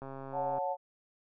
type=click train; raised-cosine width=1 ms; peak=-30 dBFS; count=77; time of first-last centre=0.02-0.583 s; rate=135 Hz
type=chord; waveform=sine; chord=F# minor; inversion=second; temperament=equal with one note detuned; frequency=554.4 / 729.8 / 880 Hz; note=C#5 / F#5 / A5; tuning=0 / -24 / 0 cents; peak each=-35 dBFS; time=0.32-0.77 s; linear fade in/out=50 ms
effects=none